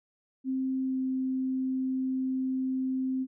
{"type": "tone with pitch glide", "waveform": "sine", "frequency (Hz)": [262.6, 260.9], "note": ["C4", "C4"], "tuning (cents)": [6, -5], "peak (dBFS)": -27, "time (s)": [0.44, 3.27], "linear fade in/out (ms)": 50, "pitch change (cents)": -11, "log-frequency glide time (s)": [0.84, 0.97], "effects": []}